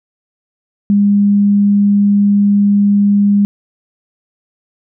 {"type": "tone", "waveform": "sine", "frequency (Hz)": 202.8, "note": "G#3", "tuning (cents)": -41, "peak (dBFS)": -7, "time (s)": [0.9, 3.45], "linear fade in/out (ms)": 0, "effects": []}